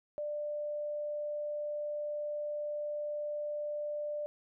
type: tone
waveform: sine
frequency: 593 Hz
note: D5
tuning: 17 cents sharp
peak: -34 dBFS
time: 0.18-4.26 s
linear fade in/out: 0 ms
effects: none